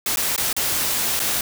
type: noise with dropouts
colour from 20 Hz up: white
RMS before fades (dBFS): -22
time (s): 0.06-1.41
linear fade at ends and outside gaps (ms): 2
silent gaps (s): 0.16-0.171 / 0.363-0.378 / 0.529-0.565 / 1.194-1.2
effects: none